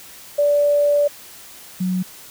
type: tone pair in turn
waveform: sine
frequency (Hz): 581 / 184.01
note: D5 / F#3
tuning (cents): -19 / -9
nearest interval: octave + minor sixth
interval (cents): 1990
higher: first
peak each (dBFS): -13 / -18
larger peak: first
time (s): 0.38-1.08 / 1.8-2.03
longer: first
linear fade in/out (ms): 10
effects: white hiss -41 dBFS RMS until 2.3 s